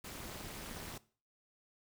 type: noise with amplitude modulation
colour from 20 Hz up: pink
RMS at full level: -42 dBFS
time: 0.04-0.98 s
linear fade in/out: 5 ms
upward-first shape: sine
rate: 258 Hz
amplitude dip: 100%
effects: noise-tail reverb RT60 0.4 s tail -19 dB re dry